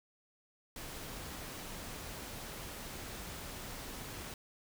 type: noise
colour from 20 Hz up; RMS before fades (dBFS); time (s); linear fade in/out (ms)
pink; -45; 0.76-4.34; 2
effects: none